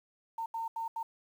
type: tone bursts at uneven times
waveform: sine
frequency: 909 Hz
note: A#5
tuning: 44 cents flat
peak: -33 dBFS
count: 4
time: 0.38-0.46 / 0.54-0.68 / 0.76-0.88 / 0.96-1.03 s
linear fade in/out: 5 ms
effects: 10-bit